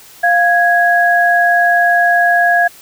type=tone pair together; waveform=sine; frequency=698.5 / 1659.4 Hz; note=F5 / G#6; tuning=0 / -2 cents; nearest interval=octave + minor third; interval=1498 cents; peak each=-11 dBFS; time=0.23-2.68 s; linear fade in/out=10 ms; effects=white hiss -40 dBFS RMS until 2.81 s